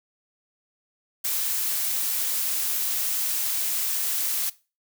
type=noise; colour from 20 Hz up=blue; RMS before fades=-26 dBFS; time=1.24-4.5 s; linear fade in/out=10 ms; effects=noise-tail reverb RT60 0.3 s tail -19 dB re dry